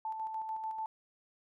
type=tone with tremolo; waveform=sine; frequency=880 Hz; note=A5; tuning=in tune; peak=-34 dBFS; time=0.05-0.86 s; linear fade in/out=2 ms; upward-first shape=square; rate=6.8 Hz; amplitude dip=40%; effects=none